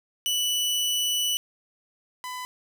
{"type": "tone pair in turn", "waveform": "sawtooth", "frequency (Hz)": [2966, 1002.7], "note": ["F#7", "B5"], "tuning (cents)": [4, 26], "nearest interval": "octave + perfect fifth", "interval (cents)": 1878, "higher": "first", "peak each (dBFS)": [-20, -29], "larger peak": "first", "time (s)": [[0.26, 1.37], [2.24, 2.45]], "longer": "first", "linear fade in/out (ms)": 0, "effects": []}